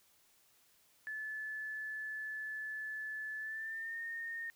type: tone with pitch glide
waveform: sine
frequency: 1733 to 1836 Hz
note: A6 to A#6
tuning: -27 to -27 cents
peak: -39 dBFS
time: 1.07-4.5 s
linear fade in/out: 0 ms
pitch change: +100 cents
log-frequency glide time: 3.38-3.99 s
effects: white hiss -69 dBFS RMS until 4.55 s